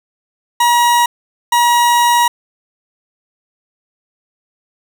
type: tone bursts at uneven times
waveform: 40% pulse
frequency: 956 Hz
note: A#5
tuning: 43 cents sharp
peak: -8 dBFS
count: 2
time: 0.6-1.06 / 1.52-2.28 s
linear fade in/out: 5 ms
effects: none